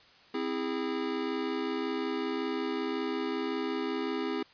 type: chord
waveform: square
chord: C augmented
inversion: none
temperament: just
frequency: 261.6 / 327 / 408.8 Hz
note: C4 / E4 / G#4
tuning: 0 / -14 / -27 cents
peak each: -36 / -36 / -35 dBFS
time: 0.34-4.43 s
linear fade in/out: 5 ms
effects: white hiss -58 dBFS RMS until 4.53 s + resampled to 11025 Hz